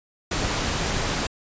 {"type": "noise", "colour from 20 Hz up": "pink", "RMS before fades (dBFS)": -25, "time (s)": [0.31, 1.27], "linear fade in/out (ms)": 5, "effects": ["resampled to 16000 Hz"]}